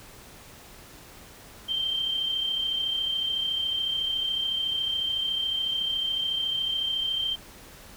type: tone with amplitude modulation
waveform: sine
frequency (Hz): 3141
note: G7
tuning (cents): +3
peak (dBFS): -23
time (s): 1.68-7.36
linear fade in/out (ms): 20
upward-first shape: sine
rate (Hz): 33.9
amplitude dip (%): 45
effects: pink hiss -48 dBFS RMS until 7.96 s